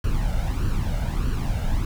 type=noise with flanger; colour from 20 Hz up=brown; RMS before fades=-23 dBFS; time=0.04-1.85 s; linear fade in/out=2 ms; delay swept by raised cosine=0.68 to 1.41 ms; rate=1.6 Hz; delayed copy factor=+0.65; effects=none